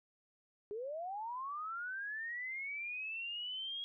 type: linear sweep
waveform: sine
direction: up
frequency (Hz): 399.2 to 3310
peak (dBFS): -39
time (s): 0.71-3.84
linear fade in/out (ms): 0
effects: none